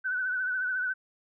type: tone with vibrato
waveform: sine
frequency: 1502 Hz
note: F#6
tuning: 26 cents sharp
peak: -27 dBFS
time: 0.04-0.94 s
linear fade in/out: 20 ms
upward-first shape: triangle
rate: 14 Hz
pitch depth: 58 cents each way
effects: none